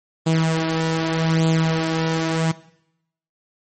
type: tone with flanger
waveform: sawtooth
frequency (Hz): 161.9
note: E3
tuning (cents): -31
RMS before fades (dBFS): -20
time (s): 0.26-2.52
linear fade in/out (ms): 10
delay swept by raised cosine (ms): 0.26 to 4.06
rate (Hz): 0.83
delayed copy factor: +0.55
effects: noise-tail reverb RT60 0.8 s tail -19 dB re dry + MP3 32 kbps